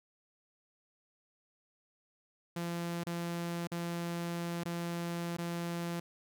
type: tone with dropouts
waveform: sawtooth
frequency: 171.1 Hz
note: F3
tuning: 35 cents flat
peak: -31 dBFS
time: 2.56-6 s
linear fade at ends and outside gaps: 5 ms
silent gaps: 3.037-3.066 / 3.673-3.716 / 4.636-4.655 / 5.369-5.384 s
effects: none